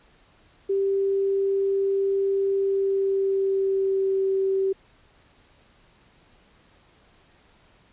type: tone with pitch glide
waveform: sine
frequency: 392 to 385.7 Hz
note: G4 to G4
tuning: 0 to -28 cents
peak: -20 dBFS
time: 0.69-4.73 s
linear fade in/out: 10 ms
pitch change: -28 cents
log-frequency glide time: 2.56-4.22 s
effects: pink hiss -58 dBFS RMS until 7.92 s + resampled to 8000 Hz